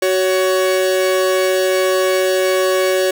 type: tone pair together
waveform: 45% pulse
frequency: 373.8 / 560 Hz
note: F#4 / C#5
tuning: +18 / +18 cents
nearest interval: perfect fifth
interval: 700 cents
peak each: -16 dBFS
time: 0.02-3.11 s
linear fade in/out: 5 ms
effects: none

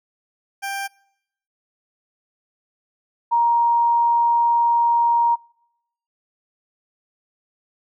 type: tone pair in turn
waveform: 20% pulse / sine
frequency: 790 / 939.5 Hz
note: G5 / A#5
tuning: +13 / +13 cents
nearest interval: minor third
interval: 300 cents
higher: second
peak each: -20 / -14 dBFS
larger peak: second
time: 0.62-0.88 / 3.31-5.36 s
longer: second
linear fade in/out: 20 ms
effects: noise-tail reverb RT60 0.8 s tail -26 dB re dry

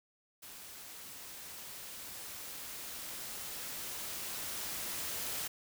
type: noise with level ramp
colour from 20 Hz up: white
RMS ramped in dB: -50 to -38 dBFS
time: 0.42-5.48 s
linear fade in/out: 10 ms
effects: none

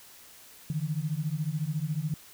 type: beating tone pair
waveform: sine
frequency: 146.83 / 160.83 Hz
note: D3 / E3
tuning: 0 / -42 cents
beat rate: 14 Hz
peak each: -31 / -31 dBFS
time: 0.7-2.14 s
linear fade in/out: 2 ms
effects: white hiss -52 dBFS RMS until 2.33 s

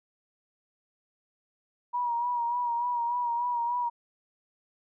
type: tone with vibrato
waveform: sine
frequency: 958 Hz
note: A#5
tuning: 47 cents sharp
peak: -26 dBFS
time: 1.93-3.9 s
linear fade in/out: 20 ms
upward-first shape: sine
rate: 3.4 Hz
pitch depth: 40 cents each way
effects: none

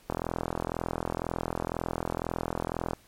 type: click train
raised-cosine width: 1 ms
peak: -15 dBFS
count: 120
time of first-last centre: 0.1-2.933 s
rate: 42 Hz
effects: pink hiss -59 dBFS RMS until 3.07 s + MP3 64 kbps

